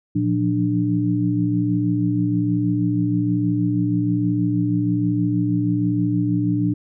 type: tone cluster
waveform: sine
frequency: 116.8 / 171.7 / 178 / 296 Hz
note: A#2 / F3 / F3 / D4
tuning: +4 / -29 / +33 / +14 cents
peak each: -22 / -29 / -24 / -20 dBFS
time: 0.15-6.74 s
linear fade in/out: 10 ms
effects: none